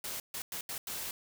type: noise bursts at uneven times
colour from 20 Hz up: white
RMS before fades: -39 dBFS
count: 5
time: 0.04-0.2 / 0.34-0.42 / 0.52-0.61 / 0.69-0.78 / 0.87-1.11 s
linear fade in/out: 2 ms
effects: none